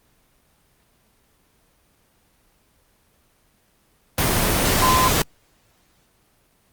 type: tone in noise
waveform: sine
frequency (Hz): 1026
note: C6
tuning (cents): -34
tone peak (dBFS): -16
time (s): 4.82-5.08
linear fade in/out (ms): 2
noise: pink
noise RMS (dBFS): -19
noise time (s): 4.18-5.22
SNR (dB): 0
effects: pink hiss -61 dBFS RMS until 6.72 s + Opus 24 kbps